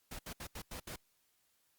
pink noise bursts at uneven times, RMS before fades -45 dBFS, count 6, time 0.11-0.19 / 0.26-0.33 / 0.4-0.47 / 0.55-0.62 / 0.71-0.8 / 0.87-0.96 s, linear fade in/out 5 ms, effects white hiss -75 dBFS RMS until 1.78 s + Opus 48 kbps

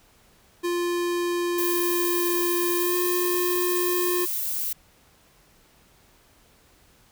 square tone with pitch glide, 349.2 to 356.1 Hz, F4 to F4, 0 to +34 cents, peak -24 dBFS, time 0.63-4.26 s, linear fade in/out 20 ms, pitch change +34 cents, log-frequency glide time 2.78-2.97 s
violet noise, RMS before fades -28 dBFS, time 1.58-4.73 s, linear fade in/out 5 ms
effects pink hiss -58 dBFS RMS until 7.11 s

